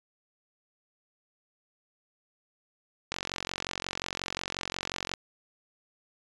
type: click train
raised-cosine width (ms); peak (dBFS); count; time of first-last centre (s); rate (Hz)
0.2; -14; 93; 3.12-5.138; 45.6
effects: resampled to 22050 Hz